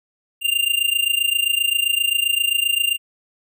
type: tone with amplitude modulation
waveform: square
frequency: 2794 Hz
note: F7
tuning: in tune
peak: -14 dBFS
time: 0.41-2.98 s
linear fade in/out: 50 ms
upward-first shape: sine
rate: 27.6 Hz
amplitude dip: 85%
effects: none